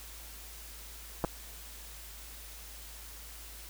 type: clicks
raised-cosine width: 1 ms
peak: -16 dBFS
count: 2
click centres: 1.241 / 1.247 s
effects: added 54 Hz sine -49 dBFS peak until 3.69 s + white hiss -49 dBFS RMS until 3.69 s